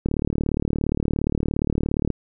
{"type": "click train", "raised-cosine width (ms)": 3, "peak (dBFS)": -9, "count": 77, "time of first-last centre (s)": [0.06, 2.103], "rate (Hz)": 37.2, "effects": []}